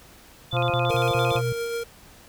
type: tone with vibrato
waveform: sine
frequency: 2960 Hz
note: F#7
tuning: in tune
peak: -30 dBFS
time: 0.51-1.39 s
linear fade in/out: 10 ms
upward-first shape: square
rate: 8.8 Hz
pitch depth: 290 cents each way
type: harmonic tone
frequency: 174.2 Hz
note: F3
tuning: 4 cents flat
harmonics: 2 / 3 / 4 / 5 / 6 / 7 / 8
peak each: -32 / -27 / -27 / -35 / -32 / -33 / -34 dBFS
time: 0.52-1.42 s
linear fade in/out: 50 ms
type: tone bursts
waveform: sine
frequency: 123.47 Hz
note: B2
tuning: in tune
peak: -24 dBFS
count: 5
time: 0.53-1.524 s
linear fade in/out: 0 ms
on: 170 ms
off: 36 ms
type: tone with tremolo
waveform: square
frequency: 466.2 Hz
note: A#4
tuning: in tune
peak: -26 dBFS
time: 0.89-1.84 s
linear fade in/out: 10 ms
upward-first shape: triangle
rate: 7.2 Hz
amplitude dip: 30%
effects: pink hiss -50 dBFS RMS until 2.28 s